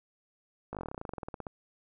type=slowing click train; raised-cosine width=1 ms; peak=-24 dBFS; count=21; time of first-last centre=0.73-1.468 s; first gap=18 ms; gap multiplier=1.07; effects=none